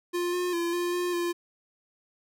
square tone with pitch steps, 351.2 / 357.4 / 341.6 / 350.6 / 354.7 / 346.8 Hz, F4 / F4 / F4 / F4 / F4 / F4, +10 / +40 / -38 / +7 / +27 / -12 cents, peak -27 dBFS, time 0.13-1.33 s, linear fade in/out 20 ms, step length 200 ms, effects none

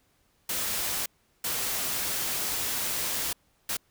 white noise bursts at uneven times, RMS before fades -30 dBFS, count 3, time 0.49-1.06 / 1.44-3.33 / 3.69-3.77 s, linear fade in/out 5 ms, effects pink hiss -68 dBFS RMS until 3.9 s

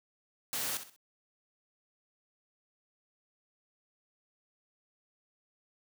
white noise with echo, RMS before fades -35 dBFS, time 0.53-0.77 s, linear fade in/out 0 ms, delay 64 ms, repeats 3, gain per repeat -10 dB, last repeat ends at 0.962 s, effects high-pass 100 Hz 12 dB/octave

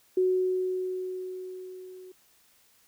sine tone with level ramp, 370 Hz, F#4, in tune, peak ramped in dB -20 to -44 dBFS, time 0.17-2.12 s, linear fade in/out 5 ms, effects white hiss -63 dBFS RMS until 2.87 s

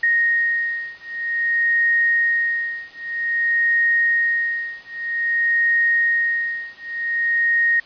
sine beating tone pair, 1864.7 / 1865.22 Hz, A#6 / A#6, 0 / +1 cents, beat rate 0.52 Hz, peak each -20 dBFS, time 0.03-7.8 s, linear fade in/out 5 ms, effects white hiss -45 dBFS RMS until 7.85 s + resampled to 11025 Hz

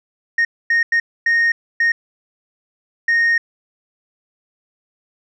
sine tone bursts at uneven times, 1854 Hz, A#6, 10 cents flat, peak -10 dBFS, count 6, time 0.38-0.45 / 0.7-0.83 / 0.92-1 / 1.26-1.52 / 1.8-1.92 / 3.08-3.38 s, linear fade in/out 5 ms, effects tanh soft clip ceiling -11 dBFS

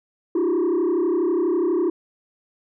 sine tone with frequency modulation, 349.2 Hz, F4, in tune, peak -15 dBFS, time 0.35-1.9 s, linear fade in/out 5 ms, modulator 32.2 Hz, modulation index 1.2, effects tanh soft clip ceiling -17 dBFS

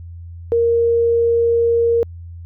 sine tone, 466.2 Hz, A#4, in tune, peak -12 dBFS, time 0.52-2.03 s, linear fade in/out 0 ms, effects added 85 Hz sine -31 dBFS peak until 2.45 s

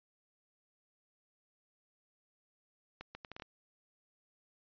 accelerating click train, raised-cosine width 0.3 ms, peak -29 dBFS, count 7, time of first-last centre 3.01-3.422 s, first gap 140 ms, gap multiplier 0.7, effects resampled to 11025 Hz

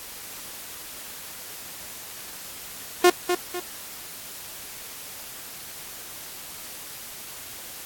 sawtooth tone with echo, 356.6 Hz, F4, 36 cents sharp, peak -8 dBFS, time 3.04-3.1 s, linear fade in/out 5 ms, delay 250 ms, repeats 2, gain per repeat -8 dB, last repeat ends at 3.6 s, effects white hiss -39 dBFS RMS until 7.85 s + AAC 64 kbps

